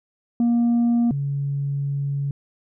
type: tone pair in turn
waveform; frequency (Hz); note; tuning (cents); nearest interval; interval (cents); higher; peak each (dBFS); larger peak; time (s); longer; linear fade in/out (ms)
sine; 236.4 / 140.56; A#3 / C#3; +24 / +24; major sixth; 900; first; -13 / -21; first; 0.4-1.11 / 1.11-2.31; second; 2
effects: tanh soft clip ceiling -15 dBFS